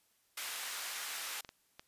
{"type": "high-pass noise", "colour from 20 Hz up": "pink", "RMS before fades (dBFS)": -41, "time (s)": [0.37, 1.41], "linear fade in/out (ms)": 5, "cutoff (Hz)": 1300, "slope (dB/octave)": 12}
{"type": "clicks", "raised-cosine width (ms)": 0.2, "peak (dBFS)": -30, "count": 3, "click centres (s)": [1.448, 1.491, 1.795]}
{"effects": ["white hiss -73 dBFS RMS until 1.87 s", "resampled to 32000 Hz"]}